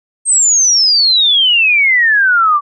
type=exponential sweep; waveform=sine; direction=down; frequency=8540 to 1143 Hz; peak=-7 dBFS; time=0.25-2.61 s; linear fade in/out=50 ms; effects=none

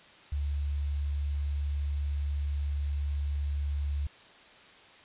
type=tone with quantisation; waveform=sine; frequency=71.9 Hz; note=D2; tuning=36 cents flat; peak=-28 dBFS; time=0.32-4.07 s; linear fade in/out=5 ms; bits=9; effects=white hiss -54 dBFS RMS until 5.04 s + resampled to 8000 Hz

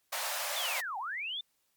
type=high-pass noise; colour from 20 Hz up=pink; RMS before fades=-35 dBFS; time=0.12-0.81 s; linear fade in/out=10 ms; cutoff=540 Hz; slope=96 dB/octave
type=linear two-way sweep; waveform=sine; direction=down then up; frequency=3625 to 740 to 3625 Hz; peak=-34 dBFS; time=0.56-1.41 s; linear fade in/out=5 ms; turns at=0.98 s
effects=white hiss -75 dBFS RMS until 1.76 s + MP3 96 kbps

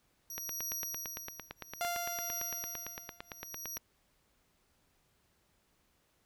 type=tone with tremolo; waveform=25% pulse; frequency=5760 Hz; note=F#8; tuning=47 cents flat; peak=-31 dBFS; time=0.3-3.78 s; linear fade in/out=2 ms; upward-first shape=triangle; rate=0.6 Hz; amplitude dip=100%
type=click train; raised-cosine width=0.3 ms; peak=-24 dBFS; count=31; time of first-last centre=0.38-3.77 s; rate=8.85 Hz
type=tone with exponential decay; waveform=sawtooth; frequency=696 Hz; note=F5; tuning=6 cents flat; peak=-28 dBFS; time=1.81-3.47 s; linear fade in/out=0 ms; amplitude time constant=360 ms
effects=pink hiss -73 dBFS RMS until 6.25 s

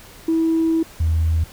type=tone pair in turn; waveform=sine; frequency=325.4 / 80.9 Hz; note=E4 / E2; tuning=-22 / -32 cents; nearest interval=2 octaves; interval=2410 cents; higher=first; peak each=-14 dBFS; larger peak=neither; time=0.28-0.83 / 1-1.44 s; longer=first; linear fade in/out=5 ms; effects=tanh soft clip ceiling -11 dBFS + pink hiss -43 dBFS RMS until 1.52 s

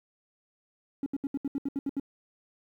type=tone bursts; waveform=triangle; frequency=277.2 Hz; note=C#4; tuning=in tune; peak=-24 dBFS; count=10; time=1.03-1.998 s; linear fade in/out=2 ms; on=32 ms; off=72 ms; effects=tanh soft clip ceiling -24 dBFS + 11-bit

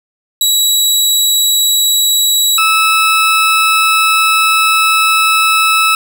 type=tone pair in turn; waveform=20% pulse; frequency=3892 / 1304.4 Hz; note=B7 / E6; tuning=-26 / -19 cents; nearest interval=octave + perfect fifth; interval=1893 cents; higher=first; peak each=-3 dBFS; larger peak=neither; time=0.41-2.58 / 2.58-5.95 s; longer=second; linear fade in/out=2 ms; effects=none

